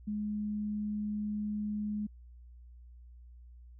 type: tone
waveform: sine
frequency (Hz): 209.6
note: G#3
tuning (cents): +16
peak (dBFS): -32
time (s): 0.07-2.07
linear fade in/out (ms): 10
effects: added 60 Hz sine -50 dBFS peak until 3.79 s